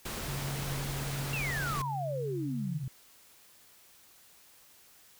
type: noise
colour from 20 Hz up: pink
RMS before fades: -38 dBFS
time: 0.05-1.82 s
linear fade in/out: 5 ms
type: tone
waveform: sine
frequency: 138.59 Hz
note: C#3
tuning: in tune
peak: -35 dBFS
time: 0.28-2.84 s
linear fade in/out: 5 ms
type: exponential sweep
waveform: sine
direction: down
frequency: 2794 to 125.4 Hz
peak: -33 dBFS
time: 1.33-2.88 s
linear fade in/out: 2 ms
effects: white hiss -59 dBFS RMS until 5.19 s